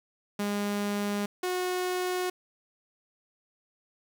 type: tone pair in turn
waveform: sawtooth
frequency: 204.4 / 364.2 Hz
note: G#3 / F#4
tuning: -27 / -27 cents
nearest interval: minor seventh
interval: 1000 cents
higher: second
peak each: -24 dBFS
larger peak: neither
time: 0.39-1.26 / 1.43-2.3 s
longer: neither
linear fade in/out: 5 ms
effects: 9-bit